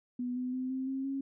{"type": "tone with pitch steps", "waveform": "sine", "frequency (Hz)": [246.9, 251.8, 256.8, 261.9, 267.1, 272.4], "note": ["B3", "B3", "C4", "C4", "C4", "C#4"], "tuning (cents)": [0, 34, -32, 2, 36, -30], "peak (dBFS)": -32, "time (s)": [0.19, 1.21], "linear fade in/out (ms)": 5, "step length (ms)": 170, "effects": []}